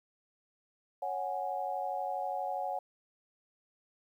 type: chord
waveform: sine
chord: C# suspended fourth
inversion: none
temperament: just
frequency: 554.4 / 739.2 / 831.5 Hz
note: C#5 / F#5 / G#5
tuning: 0 / -2 / +2 cents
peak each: -39 / -35 / -38 dBFS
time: 1.02-2.79 s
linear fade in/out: 5 ms
effects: 11-bit

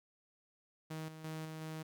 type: tone with level steps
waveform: sawtooth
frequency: 158 Hz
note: D#3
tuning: 27 cents sharp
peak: -37 / -45 / -37 / -40 / -38 dBFS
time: 0.9-1.83 s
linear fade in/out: 10 ms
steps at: 1.08 / 1.24 / 1.45 / 1.61 s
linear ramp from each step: 5 ms
effects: none

